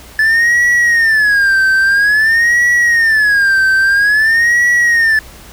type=tone with vibrato; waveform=triangle; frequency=1731 Hz; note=A6; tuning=29 cents flat; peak=-6 dBFS; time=0.19-5.19 s; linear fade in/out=2 ms; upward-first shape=sine; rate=0.5 Hz; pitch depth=190 cents each way; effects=added 60 Hz sine -40 dBFS peak until 5.52 s + pink hiss -37 dBFS RMS until 5.52 s